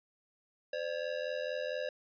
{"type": "ring-modulated tone", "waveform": "square", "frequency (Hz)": 554.4, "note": "C#5", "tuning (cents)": 0, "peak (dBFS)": -32, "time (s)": [0.73, 1.89], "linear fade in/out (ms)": 2, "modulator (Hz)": 42.2, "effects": ["resampled to 11025 Hz"]}